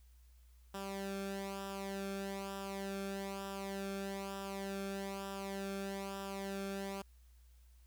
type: tone with flanger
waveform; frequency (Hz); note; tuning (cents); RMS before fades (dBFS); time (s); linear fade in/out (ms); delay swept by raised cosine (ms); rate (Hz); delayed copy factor
sawtooth; 196; G3; 0; -42; 0.74-7.02; 5; 0.46 to 1.03; 1.1; -0.7
effects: added 60 Hz sine -59 dBFS peak until 7.86 s + white hiss -74 dBFS RMS until 7.86 s